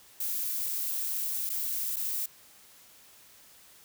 violet noise with dropouts, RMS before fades -32 dBFS, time 0.2-2.26 s, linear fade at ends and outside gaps 5 ms, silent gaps 1.494-1.499 / 1.961-1.966 s, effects white hiss -56 dBFS RMS until 3.84 s

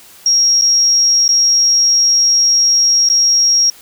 sine tone with dropouts, 5600 Hz, F8, 4 cents sharp, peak -8 dBFS, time 0.26-3.7 s, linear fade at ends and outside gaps 2 ms, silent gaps 0.613-0.62 / 1.28-1.29 / 3.089-3.099 s, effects white hiss -41 dBFS RMS until 3.81 s

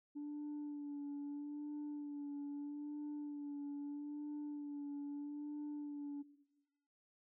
sine tone with vibrato, 290.9 Hz, D4, 16 cents flat, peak -40 dBFS, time 0.15-6.23 s, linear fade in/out 20 ms, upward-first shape sine, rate 0.78 Hz, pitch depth 28 cents each way, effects noise-tail reverb RT60 1.0 s tail -17 dB re dry + tanh soft clip ceiling -40 dBFS

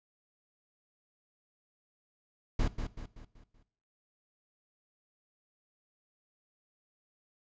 brown noise with echo, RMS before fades -28 dBFS, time 2.59-2.68 s, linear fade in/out 5 ms, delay 190 ms, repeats 5, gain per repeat -7 dB, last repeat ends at 3.63 s, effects noise-tail reverb RT60 0.6 s tail -18 dB re dry + resampled to 16000 Hz

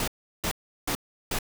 pink noise bursts, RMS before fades -28 dBFS, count 4, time 0-1.388 s, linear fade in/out 2 ms, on 77 ms, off 360 ms, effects none

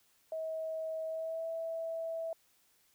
sine tone with pitch glide, 640 to 655.7 Hz, D#5 to E5, +49 to -9 cents, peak -35 dBFS, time 0.32-2.33 s, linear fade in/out 2 ms, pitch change +42 cents, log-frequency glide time 1.06-1.47 s, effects white hiss -70 dBFS RMS until 2.94 s

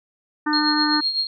harmonic tone, 301.1 Hz, D4, 43 cents sharp, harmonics 1 / 3 / 4 / 5 / 6, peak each -21 / -26 / -27 / -28 / -29 dBFS, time 0.46-1.01 s, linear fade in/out 10 ms
sine tone with tremolo, 4249 Hz, C8, 26 cents sharp, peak -17 dBFS, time 0.53-1.27 s, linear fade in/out 2 ms, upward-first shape triangle, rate 7.9 Hz, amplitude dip 70%
effects none

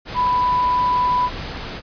sine tone in noise, 993 Hz, B5, 9 cents sharp, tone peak -15 dBFS, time 0.14-1.3 s, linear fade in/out 50 ms, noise pink, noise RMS -30 dBFS, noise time 0.05-1.82 s, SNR +12 dB, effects resampled to 11025 Hz

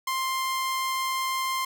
sawtooth tone, 1051 Hz, C6, 7 cents sharp, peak -22 dBFS, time 0.07-1.65 s, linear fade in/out 5 ms, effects none

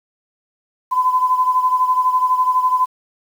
sine beating tone pair, 1012 / 1024 Hz, B5 / C6, +42 / -38 cents, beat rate 12 Hz, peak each -14 / -20 dBFS, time 0.91-2.86 s, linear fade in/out 20 ms, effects 7-bit

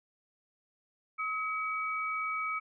sine tone pair together, 1276 / 2274 Hz, D#6 / C#7, +43 / +44 cents, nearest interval minor seventh, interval 1001 cents, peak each -33 / -35 dBFS, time 1.18-2.6 s, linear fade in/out 20 ms, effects none

